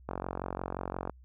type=click train; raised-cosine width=1 ms; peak=-20 dBFS; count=47; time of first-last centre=0.09-1.097 s; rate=45.7 Hz; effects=added 63 Hz sine -52 dBFS peak until 1.24 s